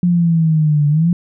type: exponential two-way sweep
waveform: sine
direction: down then up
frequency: 178.2 to 145.1 to 178.2 Hz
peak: -10 dBFS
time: 0.03-1.13 s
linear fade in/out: 2 ms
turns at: 0.88 s
effects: none